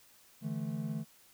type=chord; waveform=triangle; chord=D suspended second; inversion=none; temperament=equal with one note detuned; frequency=146.83 / 164.81 / 218 Hz; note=D3 / E3 / A3; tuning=0 / 0 / -16 cents; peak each=-37 / -37 / -36 dBFS; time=0.41-1.05 s; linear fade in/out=50 ms; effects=white hiss -62 dBFS RMS until 1.33 s